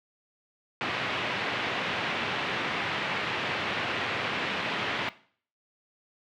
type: band-pass noise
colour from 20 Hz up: white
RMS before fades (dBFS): -31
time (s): 0.81-5.09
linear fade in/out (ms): 0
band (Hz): 100 to 3000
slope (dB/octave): 24
effects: noise-tail reverb RT60 0.5 s tail -18 dB re dry